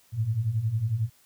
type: beating tone pair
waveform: sine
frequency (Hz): 103.83 / 114.83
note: G#2 / A#2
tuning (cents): 0 / -26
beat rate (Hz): 11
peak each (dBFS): -30 / -25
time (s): 0.12-1.1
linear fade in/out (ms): 50
effects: white hiss -61 dBFS RMS until 1.25 s